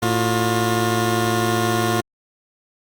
15% pulse tone pair together, 112.16 / 356.1 Hz, A2 / F4, +34 / +34 cents, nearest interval octave + minor sixth, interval 2000 cents, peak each -14 dBFS, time 0.02-2.01 s, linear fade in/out 10 ms, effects Opus 48 kbps

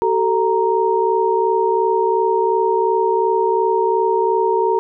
sine tone cluster, 380.5 / 443.3 / 932 Hz, F#4 / A4 / A#5, +48 / +13 / -1 cents, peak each -18 dBFS, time 0.02-4.79 s, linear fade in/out 0 ms, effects none

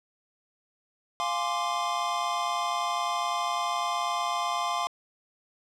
square chord, D half-diminished seventh, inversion first, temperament equal, 698.5 / 830.6 / 1046.5 / 1174.7 Hz, F5 / Ab5 / C6 / D6, 0 / 0 / 0 / 0 cents, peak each -33 / -36 / -31 / -34 dBFS, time 1.2-4.87 s, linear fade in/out 0 ms, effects low-pass 7000 Hz 12 dB/octave

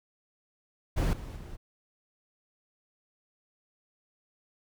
brown noise with level steps, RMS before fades -26 / -40 / -43 dBFS, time 0.96-1.57 s, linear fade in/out 20 ms, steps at 1.13 / 1.36 s, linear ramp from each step 2 ms, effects none

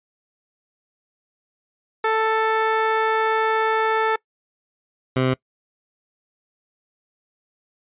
15% pulse tone pair in turn, 441.5 / 129.68 Hz, A4 / C3, +6 / -15 cents, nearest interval octave + major sixth, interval 2121 cents, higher first, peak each -11 dBFS, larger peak neither, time 2.04-4.16 / 5.16-5.34 s, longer first, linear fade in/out 5 ms, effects noise-tail reverb RT60 0.1 s tail -23 dB re dry + resampled to 8000 Hz

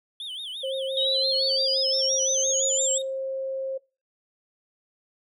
triangle tone with vibrato, 3332 Hz, G#7, 5 cents sharp, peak -31 dBFS, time 0.2-3.02 s, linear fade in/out 2 ms, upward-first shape sine, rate 5.8 Hz, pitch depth 200 cents each way
sine tone, 533 Hz, C5, 32 cents sharp, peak -27 dBFS, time 0.63-3.78 s, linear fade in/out 10 ms
sine exponential sweep, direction up, 3729 to 7700 Hz, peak -22 dBFS, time 0.97-2.98 s, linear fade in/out 2 ms
effects noise-tail reverb RT60 0.3 s tail -23 dB re dry

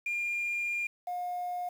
sine tone pair in turn, 2405 / 715 Hz, D7 / F5, +41 / +41 cents, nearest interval octave + major sixth, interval 2100 cents, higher first, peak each -28 / -31 dBFS, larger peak first, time 0.06-0.87 / 1.07-1.69 s, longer first, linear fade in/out 5 ms, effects tanh soft clip ceiling -27 dBFS + 9-bit

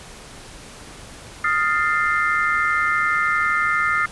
sine chord, F dominant seventh, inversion third, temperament equal with one note detuned, 1244.5 / 1396.9 / 1779.4 / 2093 Hz, Eb6 / F6 / A6 / C7, 0 / 0 / +19 / 0 cents, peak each -22 / -22 / -24 / -23 dBFS, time 1.44-4.06 s, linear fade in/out 5 ms, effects pink hiss -40 dBFS RMS until 4.11 s + resampled to 24000 Hz

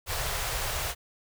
pink band-stop noise, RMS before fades -31 dBFS, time 0.06-0.95 s, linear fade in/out 50 ms, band 120 to 480 Hz, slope 24 dB/octave, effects none

